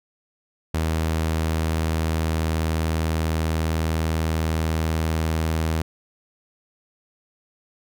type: tone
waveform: sawtooth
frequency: 80.1 Hz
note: E2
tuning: 49 cents flat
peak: -17 dBFS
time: 0.74-5.82 s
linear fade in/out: 5 ms
effects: none

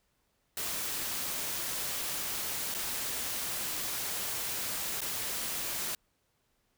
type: noise with dropouts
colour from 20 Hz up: white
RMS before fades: -35 dBFS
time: 0.57-5.95 s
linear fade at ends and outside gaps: 2 ms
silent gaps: 2.742-2.747 / 5.007-5.016 s
effects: pink hiss -75 dBFS RMS until 6.77 s

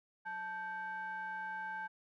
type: ring-modulated tone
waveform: triangle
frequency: 345.4 Hz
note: F4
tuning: 19 cents flat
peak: -34 dBFS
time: 0.25-1.88 s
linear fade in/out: 20 ms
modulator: 1220 Hz
effects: none

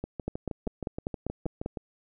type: two click trains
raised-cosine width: 2 ms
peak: -20 / -17 dBFS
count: 12 / 8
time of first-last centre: 0.04-1.772 / 0.28-1.661 s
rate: 6.35 / 5.07 Hz
effects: none

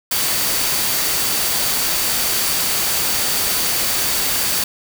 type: tone in noise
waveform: sine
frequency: 4575 Hz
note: D8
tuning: 46 cents flat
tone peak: -28 dBFS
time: 0.11-4.64 s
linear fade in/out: 5 ms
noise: white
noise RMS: -19 dBFS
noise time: 0.11-4.64 s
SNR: -12 dB
effects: none

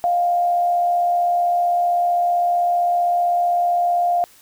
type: tone with frequency modulation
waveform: sine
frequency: 702 Hz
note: F5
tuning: 9 cents sharp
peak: -15 dBFS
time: 0.04-4.24 s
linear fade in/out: 0 ms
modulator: 75.6 Hz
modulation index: 0.27
effects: white hiss -50 dBFS RMS until 4.41 s

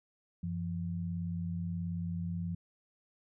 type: tone pair together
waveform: sine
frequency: 92.9 / 171.47 Hz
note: F#2 / F3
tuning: +7 / -31 cents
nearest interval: major seventh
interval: 1062 cents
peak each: -38 / -35 dBFS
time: 0.43-2.55 s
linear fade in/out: 5 ms
effects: none

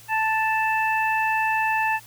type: harmonic tone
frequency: 880 Hz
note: A5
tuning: in tune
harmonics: 1 / 2 / 3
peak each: -22 / -25 / -27 dBFS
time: 0.08-2 s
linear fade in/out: 50 ms
effects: added 114 Hz sine -52 dBFS peak until 2.06 s + white hiss -48 dBFS RMS until 2.06 s

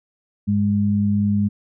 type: tone pair together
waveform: sine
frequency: 100.8 / 204.7 Hz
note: G2 / G#3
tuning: +49 / -25 cents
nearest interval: octave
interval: 1226 cents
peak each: -21 / -17 dBFS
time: 0.47-1.49 s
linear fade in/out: 20 ms
effects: none

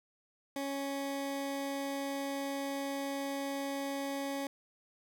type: tone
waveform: 20% pulse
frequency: 277.2 Hz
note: C#4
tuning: in tune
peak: -30 dBFS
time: 0.56-4.47 s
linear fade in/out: 2 ms
effects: none

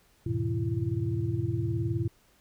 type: tone cluster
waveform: sine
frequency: 84.9 / 106 / 125.4 / 160.5 / 336.7 Hz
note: F2 / G#2 / B2 / E3 / E4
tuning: -48 / +36 / +27 / -46 / +37 cents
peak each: -38 / -30 / -31 / -39 / -34 dBFS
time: 0.26-2.08 s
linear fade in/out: 5 ms
effects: pink hiss -64 dBFS RMS until 2.4 s

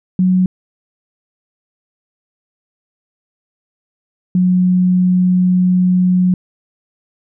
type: tone pair in turn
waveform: sine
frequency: 184.2 / 181.98 Hz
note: F#3 / F#3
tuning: -7 / -28 cents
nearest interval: unison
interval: 21 cents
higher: first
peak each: -9 dBFS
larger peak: neither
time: 0.19-0.46 / 4.35-6.34 s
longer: second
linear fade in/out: 2 ms
effects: none

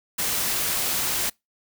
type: noise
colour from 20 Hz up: white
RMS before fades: -25 dBFS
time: 0.18-1.3 s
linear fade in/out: 10 ms
effects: noise-tail reverb RT60 0.2 s tail -26 dB re dry

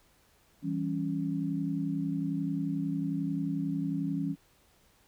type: chord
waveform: sine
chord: C# diminished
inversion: first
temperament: equal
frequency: 164.81 / 196 / 277.2 Hz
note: E3 / G3 / C#4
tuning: 0 / 0 / 0 cents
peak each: -33 / -36 / -32 dBFS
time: 0.62-4.36 s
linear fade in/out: 50 ms
effects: pink hiss -65 dBFS RMS until 5.07 s

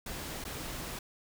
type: noise with dropouts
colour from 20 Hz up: pink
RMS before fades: -40 dBFS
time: 0.06-0.99 s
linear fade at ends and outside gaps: 5 ms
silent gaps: 0.441-0.45 s
effects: none

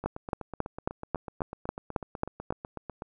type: two click trains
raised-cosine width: 1 ms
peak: -13 / -23 dBFS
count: 10 / 25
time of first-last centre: 0.06-2.506 / 0.04-3.021 s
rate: 3.68 / 8.05 Hz
effects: none

